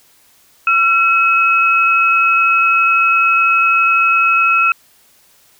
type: tone pair together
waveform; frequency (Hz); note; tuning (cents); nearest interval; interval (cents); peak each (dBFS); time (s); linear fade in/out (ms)
sine; 1356 / 2563; E6 / E7; +49 / -49; major seventh; 1102; -12; 0.67-4.72; 2
effects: white hiss -51 dBFS RMS until 5.59 s